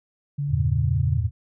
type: tone with pitch glide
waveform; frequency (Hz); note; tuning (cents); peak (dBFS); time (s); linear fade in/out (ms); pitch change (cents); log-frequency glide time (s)
sine; 143 to 139.33; D3 to C#3; -46 to +9; -23; 0.38-1.18; 10; -45; 0.48-0.92
type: chord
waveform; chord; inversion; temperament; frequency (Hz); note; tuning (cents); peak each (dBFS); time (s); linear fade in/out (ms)
sine; E diminished; none; equal with one note detuned; 82.41 / 98 / 114.67; E2 / G2 / Bb2; 0 / 0 / -28; -24 / -27 / -24; 0.48-1.31; 50
effects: none